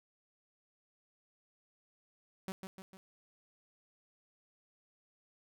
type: tone with echo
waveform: sawtooth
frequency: 190 Hz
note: F#3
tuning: 46 cents sharp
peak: -34 dBFS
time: 2.48-2.52 s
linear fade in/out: 0 ms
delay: 150 ms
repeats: 3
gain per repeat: -5 dB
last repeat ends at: 2.97 s
effects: none